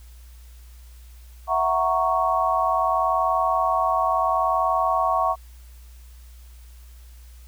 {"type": "chord", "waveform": "sine", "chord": "F# dominant seventh", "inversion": "third", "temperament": "equal", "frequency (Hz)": [659.3, 740, 932.3, 1108.7], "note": ["E5", "F#5", "A#5", "C#6"], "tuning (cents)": [0, 0, 0, 0], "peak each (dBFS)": [-25, -24, -27, -22], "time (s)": [1.47, 5.36], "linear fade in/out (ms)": 50, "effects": ["added 60 Hz sine -42 dBFS peak until 7.47 s", "white hiss -56 dBFS RMS until 7.47 s"]}